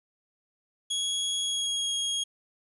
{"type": "tone with pitch glide", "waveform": "sawtooth", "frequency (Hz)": [3330, 3278], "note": ["G#7", "G#7"], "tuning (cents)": [4, -23], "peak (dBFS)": -24, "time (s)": [0.9, 2.24], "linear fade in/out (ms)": 10, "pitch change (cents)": -27, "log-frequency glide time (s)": [1.42, 1.93], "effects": ["resampled to 24000 Hz", "10-bit"]}